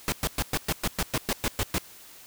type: noise bursts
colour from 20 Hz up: pink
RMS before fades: -26 dBFS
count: 12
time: 0.08-1.782 s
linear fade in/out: 0 ms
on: 41 ms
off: 110 ms
effects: white hiss -49 dBFS RMS until 2.26 s